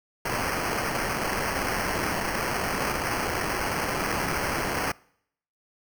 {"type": "noise with sample-and-hold", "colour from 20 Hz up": "blue", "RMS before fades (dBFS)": -28, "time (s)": [0.25, 4.92], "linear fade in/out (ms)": 5, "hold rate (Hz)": 3675, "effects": ["noise-tail reverb RT60 0.7 s tail -25 dB re dry"]}